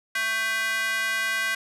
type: tone with high-pass filter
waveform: square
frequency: 222.4 Hz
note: A3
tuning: 19 cents sharp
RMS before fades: -26 dBFS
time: 0.15-1.55 s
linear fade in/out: 5 ms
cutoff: 1700 Hz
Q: 3.8
effects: resampled to 32000 Hz